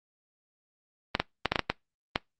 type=clicks; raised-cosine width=0.3 ms; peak=-7 dBFS; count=8; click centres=1.151 / 1.2 / 1.457 / 1.52 / 1.558 / 1.593 / 1.7 / 2.159 s; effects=noise-tail reverb RT60 0.2 s tail -26 dB re dry + Opus 24 kbps